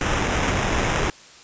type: noise with sample-and-hold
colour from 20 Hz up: pink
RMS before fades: -22 dBFS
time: 0.01-1.1 s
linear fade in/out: 0 ms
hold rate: 4410 Hz
effects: white hiss -46 dBFS RMS until 1.43 s + resampled to 16000 Hz